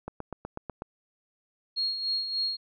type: click train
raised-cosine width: 1 ms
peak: -21 dBFS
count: 7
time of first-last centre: 0.08-0.821 s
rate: 8.1 Hz
type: tone with tremolo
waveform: sine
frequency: 4280 Hz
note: C8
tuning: 38 cents sharp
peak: -25 dBFS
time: 1.76-2.57 s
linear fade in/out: 20 ms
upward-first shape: sine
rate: 3.4 Hz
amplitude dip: 55%
effects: none